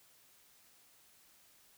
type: silence
effects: white hiss -65 dBFS RMS until 1.77 s